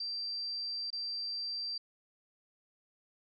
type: tone with dropouts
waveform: sine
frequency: 4699 Hz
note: D8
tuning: in tune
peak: -35 dBFS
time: 0-1.78 s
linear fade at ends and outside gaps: 5 ms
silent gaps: 0.904-0.928 s
effects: none